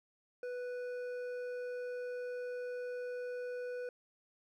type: tone with hard clipping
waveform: triangle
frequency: 493.9 Hz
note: B4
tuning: in tune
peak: -40 dBFS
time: 0.43-3.89 s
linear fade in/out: 2 ms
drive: 11 dB
effects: none